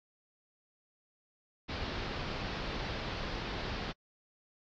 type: low-pass noise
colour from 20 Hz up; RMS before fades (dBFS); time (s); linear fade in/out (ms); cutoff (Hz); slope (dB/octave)
pink; -38; 1.68-3.93; 20; 4900; 48
effects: AAC 64 kbps